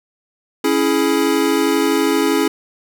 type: chord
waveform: square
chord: C# minor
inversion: none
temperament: equal with one note detuned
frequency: 277.2 / 329.6 / 420.1 Hz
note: C#4 / E4 / G#4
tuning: 0 / 0 / +20 cents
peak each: -19 dBFS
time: 0.64-2.48 s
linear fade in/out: 5 ms
effects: none